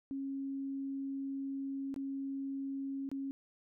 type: tone with dropouts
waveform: sine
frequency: 273 Hz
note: C#4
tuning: 26 cents flat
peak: -36 dBFS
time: 0.11-3.31 s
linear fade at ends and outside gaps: 0 ms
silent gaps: 1.942-1.962 / 3.09-3.115 s
effects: none